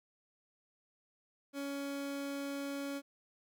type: tone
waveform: 30% pulse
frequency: 280 Hz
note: C#4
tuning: 18 cents sharp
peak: -35 dBFS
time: 1.53-3.02 s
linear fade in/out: 50 ms
effects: none